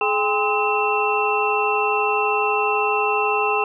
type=tone cluster; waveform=sine; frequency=424.3 / 802 / 1034 / 1282 / 2694 Hz; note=G#4 / G5 / C6 / E6 / E7; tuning=+37 / +39 / -21 / -49 / +37 cents; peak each=-23 / -23 / -24 / -27 / -23 dBFS; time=0.01-3.64 s; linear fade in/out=2 ms; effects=none